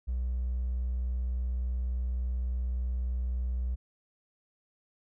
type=tone with hard clipping; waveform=triangle; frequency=61.74 Hz; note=B1; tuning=in tune; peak=-28 dBFS; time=0.07-3.76 s; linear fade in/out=20 ms; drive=2 dB; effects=none